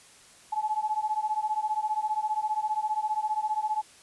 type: beating tone pair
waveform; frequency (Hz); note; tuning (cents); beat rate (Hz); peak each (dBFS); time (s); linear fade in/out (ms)
sine; 850 / 865; G#5 / A5; +40 / -30; 15; -29; 0.52-3.82; 10
effects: white hiss -54 dBFS RMS until 4.02 s + resampled to 24000 Hz